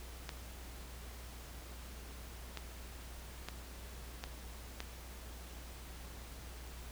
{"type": "clicks", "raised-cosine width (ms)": 0.2, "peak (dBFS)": -23, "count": 5, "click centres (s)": [0.292, 2.573, 3.486, 4.239, 4.804], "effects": ["added 60 Hz sine -48 dBFS peak until 6.91 s", "pink hiss -53 dBFS RMS until 6.91 s"]}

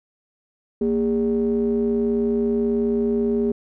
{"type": "ring-modulated tone", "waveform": "triangle", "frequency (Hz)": 87.31, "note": "F2", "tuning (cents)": 0, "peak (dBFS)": -13, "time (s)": [0.81, 3.52], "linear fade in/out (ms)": 5, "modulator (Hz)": 320, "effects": []}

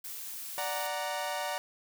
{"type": "noise", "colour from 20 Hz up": "blue", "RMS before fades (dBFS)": -41, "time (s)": [0.04, 0.87], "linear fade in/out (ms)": 5}
{"type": "chord", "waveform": "sawtooth", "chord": "D augmented", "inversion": "none", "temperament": "equal", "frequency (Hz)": [587.3, 740, 932.3], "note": ["D5", "F#5", "A#5"], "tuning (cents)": [0, 0, 0], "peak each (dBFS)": -33, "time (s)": [0.58, 1.58], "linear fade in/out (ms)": 0}
{"effects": []}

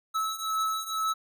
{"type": "beating tone pair", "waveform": "square", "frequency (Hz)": [1300, 1302.1], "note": ["E6", "E6"], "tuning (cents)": [-24, -22], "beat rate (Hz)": 2.1, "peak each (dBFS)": [-33, -30], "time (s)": [0.14, 1.14], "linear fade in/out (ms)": 20, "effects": []}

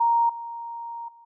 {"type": "tone with level steps", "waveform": "sine", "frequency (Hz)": 933, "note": "A#5", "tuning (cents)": 1, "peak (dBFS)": [-17, -32, -48], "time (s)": [0, 1.25], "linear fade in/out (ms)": 10, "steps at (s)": [0.29, 1.08], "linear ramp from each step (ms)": 5, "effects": []}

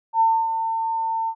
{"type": "tone with ADSR envelope", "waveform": "sine", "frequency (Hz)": 901, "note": "A5", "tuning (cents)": 41, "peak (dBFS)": -13, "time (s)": [0.13, 1.35], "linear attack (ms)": 74, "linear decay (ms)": 270, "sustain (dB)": -8, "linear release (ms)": 65, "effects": []}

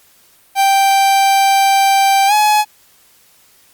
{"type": "tone with pitch glide", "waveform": "45% pulse", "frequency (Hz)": [784, 845.1], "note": ["G5", "G#5"], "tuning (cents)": [0, 30], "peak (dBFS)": -9, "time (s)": [0.55, 2.65], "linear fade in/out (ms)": 50, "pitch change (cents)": 130, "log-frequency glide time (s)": [2.27, 2.33], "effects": ["white hiss -50 dBFS RMS until 3.73 s", "Opus 48 kbps"]}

